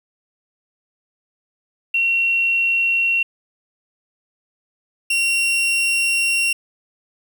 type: tone pair in turn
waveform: sine / 40% pulse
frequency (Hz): 2732 / 2746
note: F7 / F7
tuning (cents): -39 / -30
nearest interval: unison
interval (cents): 9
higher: second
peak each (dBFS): -15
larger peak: neither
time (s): 1.94-3.23 / 5.1-6.53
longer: second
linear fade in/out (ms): 5
effects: 8-bit